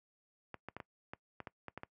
clicks, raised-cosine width 0.5 ms, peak -28 dBFS, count 10, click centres 0.543 / 0.686 / 0.766 / 0.802 / 1.135 / 1.403 / 1.472 / 1.683 / 1.776 / 1.834 s, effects noise-tail reverb RT60 0.1 s tail -22 dB re dry + high-pass 80 Hz 12 dB/octave

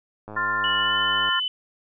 click train, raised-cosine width 1 ms, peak -24 dBFS, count 108, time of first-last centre 0.28-1.289 s, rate 106 Hz
sine chord, F major, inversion second, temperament equal with one note detuned, 1046.5 / 1396.9 / 1772.2 Hz, C6 / F6 / A6, 0 / 0 / +12 cents, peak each -26 dBFS, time 0.36-1.4 s, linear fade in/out 10 ms
sine tone with pitch glide, 2946 to 3013 Hz, F#7 to F#7, -8 to +31 cents, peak -23 dBFS, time 0.64-1.48 s, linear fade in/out 2 ms, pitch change +39 cents, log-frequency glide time 0.78-0.98 s
effects none

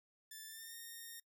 5% pulse tone with pitch glide, 1760 to 1842.2 Hz, A6 to A#6, 0 to -21 cents, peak -39 dBFS, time 0.31-1.2 s, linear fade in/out 5 ms, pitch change +79 cents, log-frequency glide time 0.47-0.75 s, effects noise-tail reverb RT60 0.1 s tail -22 dB re dry

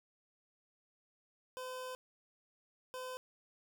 25% pulse tone bursts at uneven times, 510 Hz, C5, 44 cents flat, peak -38 dBFS, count 2, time 1.57-1.95 / 2.94-3.17 s, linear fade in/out 0 ms, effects none

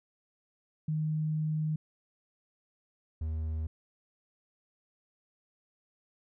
sine / triangle tone pair in turn, 155 / 79.04 Hz, D#3 / D#2, -6 / +28 cents, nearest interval octave, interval 1166 cents, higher first, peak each -28 / -29 dBFS, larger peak first, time 0.88-1.76 / 3.21-3.67 s, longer first, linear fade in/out 5 ms, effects none

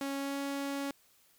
sawtooth tone with pitch glide, 276.3 to 278.9 Hz, C#4 to C#4, -6 to +11 cents, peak -30 dBFS, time 0.01-0.91 s, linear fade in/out 2 ms, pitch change +17 cents, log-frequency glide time 0.16-0.38 s, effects white hiss -66 dBFS RMS until 1.38 s

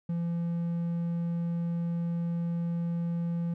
triangle tone, 170 Hz, F3, 46 cents flat, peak -26 dBFS, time 0.09-3.54 s, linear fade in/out 5 ms, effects none

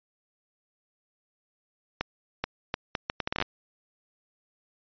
accelerating click train, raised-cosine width 0.3 ms, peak -11 dBFS, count 13, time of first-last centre 2.01-3.423 s, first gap 430 ms, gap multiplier 0.7, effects resampled to 11025 Hz

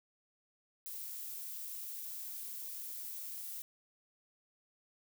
violet noise, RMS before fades -44 dBFS, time 0.86-3.62 s, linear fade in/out 0 ms, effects none

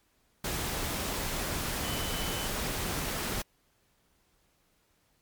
sine tone in noise, 3020 Hz, F#7, 35 cents sharp, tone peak -40 dBFS, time 1.84-2.47 s, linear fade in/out 5 ms, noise pink, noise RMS -33 dBFS, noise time 0.44-3.42 s, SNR -10 dB, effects pink hiss -70 dBFS RMS until 5.21 s + MP3 96 kbps

